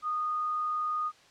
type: tone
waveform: sine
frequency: 1233 Hz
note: D#6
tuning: 16 cents flat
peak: -28 dBFS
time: 0.02-1.12 s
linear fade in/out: 50 ms
effects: white hiss -58 dBFS RMS until 1.3 s + low-pass 5000 Hz 12 dB/octave